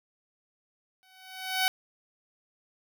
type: tone with exponential growth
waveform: 10% pulse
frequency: 753 Hz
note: F#5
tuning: 30 cents sharp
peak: -13 dBFS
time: 1.03-1.68 s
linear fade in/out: 0 ms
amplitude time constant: 140 ms
effects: none